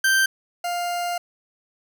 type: tone pair in turn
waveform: 40% pulse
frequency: 1565 / 701.2 Hz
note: G6 / F5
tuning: -3 / +7 cents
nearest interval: octave + major second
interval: 1390 cents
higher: first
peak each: -15 / -23 dBFS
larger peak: first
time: 0.04-0.26 / 0.64-1.18 s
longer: second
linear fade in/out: 5 ms
effects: none